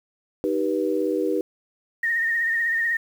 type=chord; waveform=sine; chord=Eb augmented; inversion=none; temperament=just; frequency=311.1 / 388.9 / 486.1 Hz; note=Eb4 / G4 / B4; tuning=0 / -14 / -28 cents; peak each=-25 dBFS; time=0.44-1.41 s; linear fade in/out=0 ms
type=tone with vibrato; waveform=sine; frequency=1845 Hz; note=A#6; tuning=18 cents flat; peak=-20 dBFS; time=2.03-2.97 s; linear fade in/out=5 ms; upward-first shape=sine; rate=16 Hz; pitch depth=42 cents each way
effects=8-bit